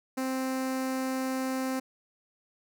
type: tone with notch filter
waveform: sawtooth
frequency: 261.6 Hz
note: C4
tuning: in tune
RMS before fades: -31 dBFS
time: 0.17-1.8 s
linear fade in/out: 10 ms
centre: 3300 Hz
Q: 1.8
effects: none